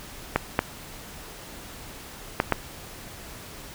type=clicks; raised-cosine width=0.5 ms; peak=-4 dBFS; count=4; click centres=0.36 / 0.591 / 2.401 / 2.523 s; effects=pink hiss -42 dBFS RMS until 3.74 s